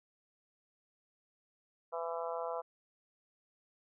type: harmonic tone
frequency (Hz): 167.1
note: E3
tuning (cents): +24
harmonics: 3 / 4 / 5 / 6 / 7 / 8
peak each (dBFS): -40 / -40 / -45 / -43 / -47 / -48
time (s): 1.92-2.62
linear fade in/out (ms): 20
effects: none